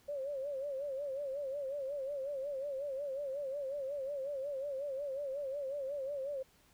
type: tone with vibrato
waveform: sine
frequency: 554.4 Hz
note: C#5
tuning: in tune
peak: -36 dBFS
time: 0.08-6.43 s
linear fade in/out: 10 ms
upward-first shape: sine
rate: 5.5 Hz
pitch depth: 97 cents each way
effects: pink hiss -67 dBFS RMS until 6.73 s